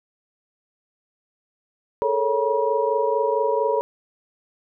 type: tone cluster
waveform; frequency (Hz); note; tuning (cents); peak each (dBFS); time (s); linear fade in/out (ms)
sine; 428.2 / 452.6 / 555 / 961; A4 / A4 / C#5 / B5; -47 / +49 / +2 / -48; -24; 2.02-3.81; 0
effects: none